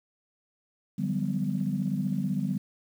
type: tone cluster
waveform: sine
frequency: 148 / 181.2 / 196.9 / 249.2 Hz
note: D3 / F#3 / G3 / B3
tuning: +14 / -36 / +8 / +16 cents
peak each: -32 / -32 / -29 / -33 dBFS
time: 0.98-2.58 s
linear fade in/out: 10 ms
effects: tanh soft clip ceiling -16 dBFS + 9-bit